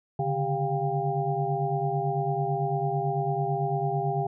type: tone cluster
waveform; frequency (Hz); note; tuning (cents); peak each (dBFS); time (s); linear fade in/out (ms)
sine; 138.7 / 147.7 / 397.1 / 702 / 797; C#3 / D3 / G4 / F5 / G5; +1 / +10 / +22 / +9 / +28; -31; 0.19-4.27; 5
effects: none